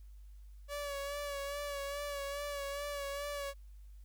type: tone with vibrato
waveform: sawtooth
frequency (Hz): 569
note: C#5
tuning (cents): +45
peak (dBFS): -34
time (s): 0.68-3.54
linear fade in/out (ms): 50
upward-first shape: sine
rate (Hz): 2.4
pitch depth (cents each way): 36
effects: added 50 Hz sine -50 dBFS peak until 4.04 s + white hiss -75 dBFS RMS until 4.04 s